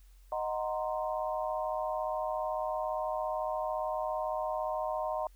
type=chord; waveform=sine; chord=C half-diminished seventh; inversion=first; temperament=equal; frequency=622.3 / 740 / 932.3 / 1046.5 Hz; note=Eb5 / Gb5 / Bb5 / C6; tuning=0 / 0 / 0 / 0 cents; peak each=-34 / -37 / -38 / -39 dBFS; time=0.32-5.27 s; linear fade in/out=2 ms; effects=added 45 Hz sine -54 dBFS peak until 5.35 s + white hiss -69 dBFS RMS until 5.35 s